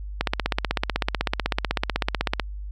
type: click train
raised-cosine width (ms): 0.3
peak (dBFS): -5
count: 36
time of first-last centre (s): 0.21-2.397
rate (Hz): 16
effects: added 50 Hz sine -31 dBFS peak until 2.71 s